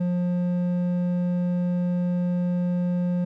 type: tone with hard clipping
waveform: sine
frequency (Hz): 177.5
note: F3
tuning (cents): +28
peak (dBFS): -23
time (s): 0-3.25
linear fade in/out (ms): 10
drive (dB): 6
effects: none